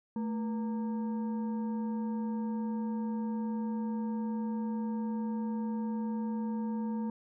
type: tone with frequency modulation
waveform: sine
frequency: 220.3 Hz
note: A3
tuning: 2 cents sharp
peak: -31 dBFS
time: 0.16-7.1 s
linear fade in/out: 2 ms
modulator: 702 Hz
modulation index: 0.44
effects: none